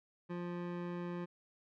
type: tone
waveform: 25% pulse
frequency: 175.1 Hz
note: F3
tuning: 5 cents sharp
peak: -35 dBFS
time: 0.29-1.26 s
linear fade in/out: 20 ms
effects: low-pass 2000 Hz 12 dB/octave